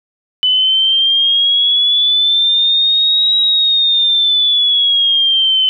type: linear two-way sweep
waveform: sine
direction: up then down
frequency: 2998 to 3842 to 3043 Hz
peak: -9 dBFS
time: 0.43-5.69 s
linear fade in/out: 0 ms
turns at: 3.36 s
effects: none